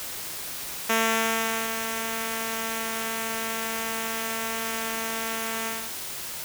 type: tone with ADSR envelope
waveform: 5% pulse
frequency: 224.9 Hz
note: A3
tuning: 38 cents sharp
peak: -9 dBFS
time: 0.89-5.93 s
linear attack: 10 ms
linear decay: 830 ms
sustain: -9 dB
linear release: 260 ms
effects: white hiss -35 dBFS RMS until 6.44 s